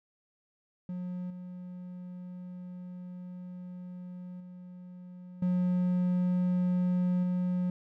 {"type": "tone with level steps", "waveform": "triangle", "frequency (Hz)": 180.1, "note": "F#3", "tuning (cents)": -46, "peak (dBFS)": [-32, -38, -42, -23, -25], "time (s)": [0.89, 7.7], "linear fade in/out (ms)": 2, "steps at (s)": [1.3, 4.4, 5.42, 7.23], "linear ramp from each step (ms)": 5, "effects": []}